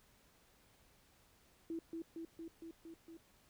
sine tone with echo, 329.6 Hz, E4, in tune, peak -39 dBFS, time 1.7-1.79 s, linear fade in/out 2 ms, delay 230 ms, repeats 6, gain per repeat -2 dB, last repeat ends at 3.17 s, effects pink hiss -69 dBFS RMS until 3.49 s

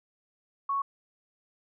sine tone, 1108.7 Hz, C#6, in tune, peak -26 dBFS, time 0.69-0.82 s, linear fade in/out 5 ms, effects none

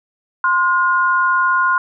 sine tone pair together, 1046.5 / 1432.3 Hz, C6 / F6, 0 / +43 cents, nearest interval perfect fourth, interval 543 cents, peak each -15 dBFS, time 0.44-1.78 s, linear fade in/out 2 ms, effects none

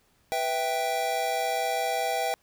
square chord, E minor, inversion second, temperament equal, 493.9 / 659.3 / 784 Hz, B4 / E5 / G5, 0 / 0 / 0 cents, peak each -34 / -31 / -29 dBFS, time 0.32-2.34 s, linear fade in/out 0 ms, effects pink hiss -66 dBFS RMS until 2.42 s

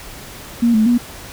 sine tone with pitch steps, 235.1 / 217.7 / 240.9 Hz, A#3 / A3 / B3, +15 / -18 / -43 cents, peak -10 dBFS, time 0.62-0.98 s, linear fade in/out 10 ms, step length 120 ms, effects pink hiss -35 dBFS RMS until 1.32 s

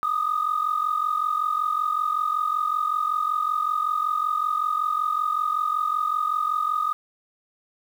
sine tone pair together, 1208.7 / 1254 Hz, D6 / D#6, +49 / +13 cents, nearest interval minor second, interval 64 cents, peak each -24 / -23 dBFS, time 0.03-6.93 s, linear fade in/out 0 ms, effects tanh soft clip ceiling -15 dBFS + 8-bit

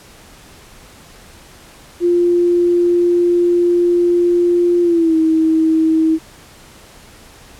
sine tone with pitch glide, 349.2 to 320.2 Hz, F4 to D#4, 0 to +50 cents, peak -10 dBFS, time 2-6.19 s, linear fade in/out 50 ms, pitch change -150 cents, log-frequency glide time 4.82-5.16 s, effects pink hiss -42 dBFS RMS until 7.59 s + low-pass 12000 Hz 12 dB/octave

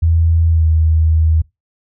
sine tone with pitch glide, 82.41 to 79.74 Hz, E2 to D#2, 0 to +43 cents, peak -9 dBFS, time 0.02-1.42 s, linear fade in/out 10 ms, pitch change -57 cents, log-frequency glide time 0.5-0.65 s, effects noise-tail reverb RT60 0.2 s tail -23 dB re dry

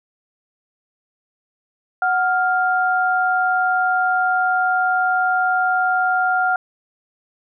sine tone pair together, 740 / 1400.2 Hz, F#5 / F6, 0 / +4 cents, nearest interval major seventh, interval 1104 cents, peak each -18 dBFS, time 2.02-6.56 s, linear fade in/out 2 ms, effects none

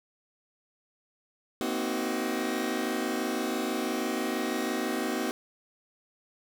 sawtooth chord, C half-diminished seventh, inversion third, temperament just, 235.5 / 261.6 / 314 / 376.7 Hz, Bb3 / C4 / Eb4 / Gb4, +18 / 0 / +16 / +31 cents, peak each -30 dBFS, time 1.61-5.31 s, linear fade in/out 0 ms, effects none

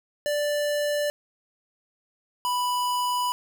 square tone pair in turn, 587.3 / 987.7 Hz, D5 / B5, 0 / 0 cents, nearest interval major sixth, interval 900 cents, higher second, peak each -24 dBFS, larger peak neither, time 0.26-1.1 / 2.45-3.32 s, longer second, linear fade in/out 0 ms, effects none

